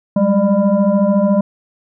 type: tone with frequency modulation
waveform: sine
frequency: 204.9 Hz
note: G#3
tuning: 23 cents flat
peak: -10 dBFS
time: 0.16-1.41 s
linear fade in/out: 5 ms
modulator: 396 Hz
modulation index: 1.2
effects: none